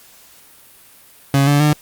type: tone with pitch steps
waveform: 30% pulse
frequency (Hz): 138.59 / 144.14 / 149.92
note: C#3 / D3 / D3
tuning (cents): 0 / -32 / +36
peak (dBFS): -8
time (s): 1.34-1.73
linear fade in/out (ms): 2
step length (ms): 130
effects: white hiss -46 dBFS RMS until 1.81 s + Opus 48 kbps